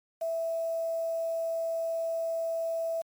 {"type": "tone with quantisation", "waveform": "sine", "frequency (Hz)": 659.3, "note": "E5", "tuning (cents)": 0, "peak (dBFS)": -28, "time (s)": [0.21, 3.02], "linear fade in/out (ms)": 10, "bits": 8, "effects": ["MP3 96 kbps"]}